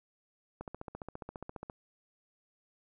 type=click train; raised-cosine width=1 ms; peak=-27 dBFS; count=17; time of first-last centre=0.61-1.698 s; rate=14.7 Hz; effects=none